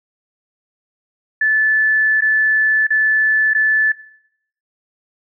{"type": "tone with dropouts", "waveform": "sine", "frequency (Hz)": 1742, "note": "A6", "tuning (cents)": -18, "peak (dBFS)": -12, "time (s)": [1.41, 3.92], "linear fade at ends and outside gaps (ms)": 5, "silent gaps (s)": [[2.208, 2.22], [2.869, 2.904], [3.535, 3.548]], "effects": ["noise-tail reverb RT60 0.7 s tail -17 dB re dry"]}